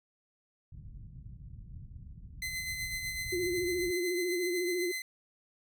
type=low-pass noise; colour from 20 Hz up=white; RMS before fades=-47 dBFS; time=0.72-3.91 s; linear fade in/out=5 ms; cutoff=130 Hz; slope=24 dB/octave
type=tone with tremolo; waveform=sawtooth; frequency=2047 Hz; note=C7; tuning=38 cents flat; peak=-30 dBFS; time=2.42-5.02 s; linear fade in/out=2 ms; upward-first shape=sine; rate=8 Hz; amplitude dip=40%
type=tone with vibrato; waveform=sine; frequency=356.4 Hz; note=F4; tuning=35 cents sharp; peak=-30 dBFS; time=3.32-4.92 s; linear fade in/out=10 ms; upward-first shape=sine; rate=14 Hz; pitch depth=58 cents each way
effects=none